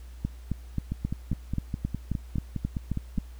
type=two click trains; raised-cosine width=5 ms; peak=-15 / -17 dBFS; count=12 / 12; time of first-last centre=0.25-3.183 / 0.92-3.179 s; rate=3.75 / 4.87 Hz; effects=added 60 Hz sine -41 dBFS peak until 3.39 s + pink hiss -58 dBFS RMS until 3.39 s